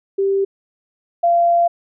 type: tone pair in turn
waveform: sine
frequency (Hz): 392 / 687.7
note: G4 / F5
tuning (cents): 0 / -27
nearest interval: minor seventh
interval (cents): 973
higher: second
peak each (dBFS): -14 / -11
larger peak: second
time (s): 0.18-0.45 / 1.23-1.68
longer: second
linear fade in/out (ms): 10
effects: none